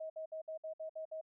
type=tone bursts; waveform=sine; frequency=634 Hz; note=D#5; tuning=32 cents sharp; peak=-40 dBFS; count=8; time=0-1.213 s; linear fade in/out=10 ms; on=100 ms; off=59 ms; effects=none